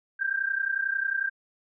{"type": "tone pair together", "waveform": "sine", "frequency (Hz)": [1568.9, 1600], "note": ["G6", "G6"], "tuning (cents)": [1, 35], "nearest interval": "unison", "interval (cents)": 34, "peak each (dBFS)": -28, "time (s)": [0.19, 1.3], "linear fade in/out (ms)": 20, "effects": []}